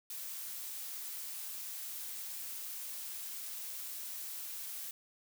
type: noise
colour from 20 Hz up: blue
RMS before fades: -43 dBFS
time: 0.1-4.91 s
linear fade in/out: 2 ms
effects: none